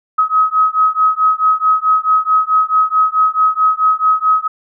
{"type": "beating tone pair", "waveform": "sine", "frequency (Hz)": [1270, 1274.6], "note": ["D#6", "D#6"], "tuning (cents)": [35, 41], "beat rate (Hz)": 4.6, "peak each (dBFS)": -13, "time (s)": [0.18, 4.48], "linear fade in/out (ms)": 10, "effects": []}